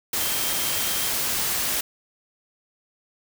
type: tone in noise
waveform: sine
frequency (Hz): 3173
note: G7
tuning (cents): +20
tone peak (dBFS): -35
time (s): 0.2-1.1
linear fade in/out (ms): 5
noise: white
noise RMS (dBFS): -25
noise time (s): 0.13-1.81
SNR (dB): -13
effects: none